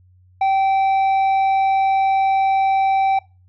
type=tone with tanh clipping; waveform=sine; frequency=775 Hz; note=G5; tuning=20 cents flat; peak=-15 dBFS; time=0.41-3.19 s; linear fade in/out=5 ms; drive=6 dB; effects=noise-tail reverb RT60 0.3 s tail -23 dB re dry + added 91 Hz sine -49 dBFS peak until 3.48 s